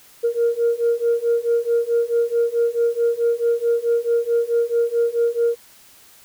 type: beating tone pair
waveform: sine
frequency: 466.2 / 470.8 Hz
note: A#4 / A#4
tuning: 0 / +17 cents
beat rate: 4.6 Hz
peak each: -19 / -18 dBFS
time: 0.23-5.56 s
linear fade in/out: 20 ms
effects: tanh soft clip ceiling -11 dBFS + white hiss -49 dBFS RMS until 6.24 s